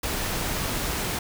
pink noise, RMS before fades -28 dBFS, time 0.03-1.19 s, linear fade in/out 5 ms, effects none

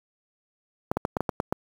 clicks, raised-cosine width 1 ms, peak -10 dBFS, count 8, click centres 0.915 / 0.97 / 1.051 / 1.168 / 1.206 / 1.292 / 1.401 / 1.525 s, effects high-pass 80 Hz 12 dB/octave + 7-bit

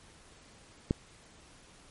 click, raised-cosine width 3 ms, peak -13 dBFS, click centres 0.909 s, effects pink hiss -57 dBFS RMS until 1.9 s + MP3 48 kbps

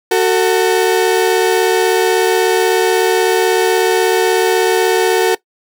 35% pulse tone pair together, 372.3 / 448.6 Hz, F#4 / A4, +11 / +34 cents, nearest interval minor third, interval 323 cents, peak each -11 dBFS, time 0.11-5.35 s, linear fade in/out 5 ms, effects noise-tail reverb RT60 0.1 s tail -19 dB re dry

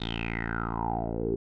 10% pulse tone with low-pass filter sweep, 56.8 Hz, A#1, 44 cents flat, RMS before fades -31 dBFS, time 0-1.36 s, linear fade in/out 10 ms, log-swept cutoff 3800 to 380 Hz, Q 9.2, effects none

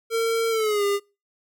square tone with pitch glide, 455.7 to 403.6 Hz, A#4 to G#4, -39 to -49 cents, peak -21 dBFS, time 0.1-1 s, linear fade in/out 50 ms, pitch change -210 cents, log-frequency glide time 0.5-0.84 s, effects noise-tail reverb RT60 0.3 s tail -25 dB re dry

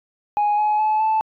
sine tone with pitch steps, 831 / 845.5 / 860.3 / 875.3 Hz, G#5 / G#5 / A5 / A5, +1 / +31 / -39 / -9 cents, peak -14 dBFS, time 0.37-1.21 s, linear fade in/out 0 ms, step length 210 ms, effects tanh soft clip ceiling -14 dBFS

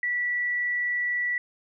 sine tone, 1954 Hz, B6, 19 cents flat, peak -24 dBFS, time 0.03-1.38 s, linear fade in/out 2 ms, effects none

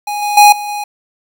square tone with level steps, 828 Hz, G#5, 5 cents flat, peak -18 / -15 / -3 / -21 / -19 dBFS, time 0.07-0.84 s, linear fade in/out 5 ms, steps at 0.22 / 0.37 / 0.52 / 0.68 s, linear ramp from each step 5 ms, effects 7-bit

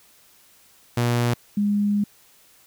sawtooth / sine tone pair in turn, 120 / 205 Hz, B2 / G#3, -49 / -22 cents, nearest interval major sixth, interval 927 cents, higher second, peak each -15 / -18 dBFS, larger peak first, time 0.97-1.34 / 1.57-2.04 s, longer second, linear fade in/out 5 ms, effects white hiss -55 dBFS RMS until 2.66 s

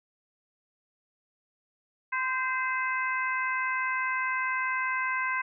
harmonic tone with a mistuned harmonic, 515 Hz, C5, 28 cents flat, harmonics 2 / 3 / 4 / 5, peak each -31 / -31 / -32 / -38 dBFS, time 2.12-5.42 s, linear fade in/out 10 ms, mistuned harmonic 3, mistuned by +22 cents, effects none

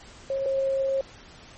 sine tone pair in turn, 542 / 539.4 Hz, C#5 / C#5, -39 / -47 cents, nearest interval unison, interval 8 cents, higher first, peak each -24 / -22 dBFS, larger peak second, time 0.3-0.46 / 0.46-1.01 s, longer second, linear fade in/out 2 ms, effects pink hiss -48 dBFS RMS until 1.57 s + MP3 32 kbps

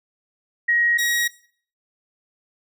sine / sawtooth tone pair in turn, 1891 / 1898.1 Hz, A#6 / A#6, +24 / +31 cents, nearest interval unison, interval 7 cents, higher second, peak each -16 dBFS, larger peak neither, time 0.68-0.98 / 0.98-1.28 s, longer neither, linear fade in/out 10 ms, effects noise-tail reverb RT60 0.5 s tail -18 dB re dry

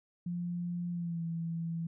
sine tone with pitch glide, 174.61 to 166.15 Hz, F3 to E3, 0 to +14 cents, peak -33 dBFS, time 0.26-1.87 s, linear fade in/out 5 ms, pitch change -86 cents, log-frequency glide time 0.91-1.23 s, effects none

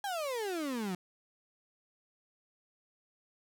35% pulse exponential sweep, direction down, 831 to 174.61 Hz, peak -32 dBFS, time 0.04-0.95 s, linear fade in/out 2 ms, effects none

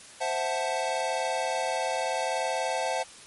square chord, F# half-diminished seventh, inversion second, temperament equal, 523.3 / 659.3 / 740 / 880 Hz, C5 / E5 / F#5 / A5, 0 / 0 / 0 / 0 cents, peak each -33 dBFS, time 0.2-3.04 s, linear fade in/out 20 ms, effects white hiss -48 dBFS RMS until 3.26 s + MP3 48 kbps

